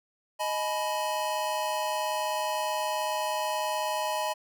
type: chord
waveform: square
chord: G# minor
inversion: second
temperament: equal with one note detuned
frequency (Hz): 622.3 / 849 / 987.8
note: D#5 / G#5 / B5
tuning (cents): 0 / +38 / 0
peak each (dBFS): -33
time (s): 0.39-4.34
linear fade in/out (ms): 20
effects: none